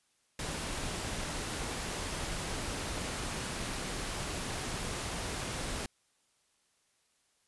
pink noise, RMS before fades -37 dBFS, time 0.39-5.86 s, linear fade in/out 2 ms, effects white hiss -73 dBFS RMS until 7.47 s + resampled to 24000 Hz

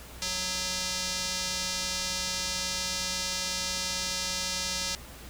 square tone with band-pass filter, 184.3 Hz, F#3, 7 cents flat, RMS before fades -32 dBFS, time 0.22-4.95 s, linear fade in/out 0 ms, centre 5300 Hz, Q 1.9, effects added 60 Hz sine -47 dBFS peak until 5.29 s + pink hiss -47 dBFS RMS until 5.29 s

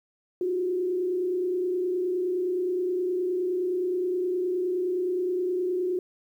sine tone with frequency modulation, 363 Hz, F#4, 33 cents flat, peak -24 dBFS, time 0.41-5.99 s, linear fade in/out 2 ms, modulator 29.6 Hz, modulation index 0.53, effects 10-bit

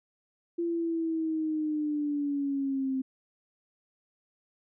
sine linear sweep, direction down, 342.2 to 261.6 Hz, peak -27 dBFS, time 0.58-3.02 s, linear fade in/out 10 ms, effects none

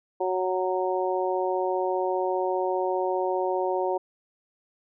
harmonic tone, 185 Hz, F#3, in tune, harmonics 2 / 3 / 4 / 5, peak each -27 / -29 / -30 / -31 dBFS, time 0.2-3.98 s, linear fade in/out 10 ms, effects none

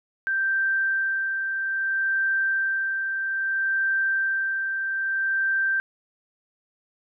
sine tone with tremolo, 1568 Hz, G6, in tune, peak -20 dBFS, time 0.27-5.8 s, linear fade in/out 0 ms, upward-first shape sine, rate 0.61 Hz, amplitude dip 40%, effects none

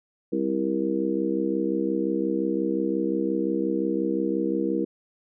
harmonic tone with a mistuned harmonic, 65.7 Hz, C2, 8 cents sharp, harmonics 3 / 4 / 5 / 6 / 7, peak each -30 / -30 / -26 / -33 / -29 dBFS, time 0.32-4.85 s, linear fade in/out 10 ms, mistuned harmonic 7, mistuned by +45 cents, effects none

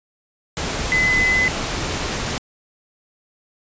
sine tone in noise, 2024 Hz, B6, 42 cents sharp, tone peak -15 dBFS, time 0.92-1.48 s, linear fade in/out 0 ms, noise pink, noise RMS -24 dBFS, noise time 0.57-2.38 s, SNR +6 dB, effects resampled to 16000 Hz

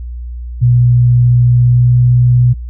sine tone with pitch glide, 122 to 123.13 Hz, B2 to B2, -21 to -5 cents, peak -5 dBFS, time 0.61-2.54 s, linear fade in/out 20 ms, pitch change +16 cents, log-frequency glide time 1.53-2.01 s, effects added 60 Hz sine -21 dBFS peak until 2.69 s

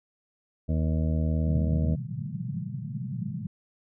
harmonic tone, 78.8 Hz, D#2, 23 cents sharp, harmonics 1 / 2 / 3 / 4 / 6 / 7 / 8, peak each -25 / -28 / -32 / -40 / -42 / -43 / -41 dBFS, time 0.68-1.96 s, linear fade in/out 20 ms
pink band-pass noise, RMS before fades -33 dBFS, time 1.47-3.47 s, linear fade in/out 2 ms, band 110 to 210 Hz, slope 96 dB/octave
effects none

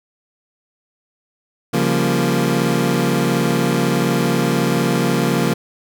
25% pulse chord, G half-diminished seventh, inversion second, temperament equal, 138.59 / 174.61 / 196 / 233.1 Hz, Db3 / F3 / G3 / Bb3, 0 / 0 / 0 / 0 cents, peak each -17 / -16 / -22 / -16 dBFS, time 1.73-5.54 s, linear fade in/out 10 ms, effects none

